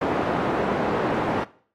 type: band-pass noise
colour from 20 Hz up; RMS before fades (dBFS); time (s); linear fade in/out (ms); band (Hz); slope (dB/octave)
pink; -24; 0.01-1.44; 5; 210 to 1100; 12
effects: noise-tail reverb RT60 0.5 s tail -19 dB re dry + AAC 48 kbps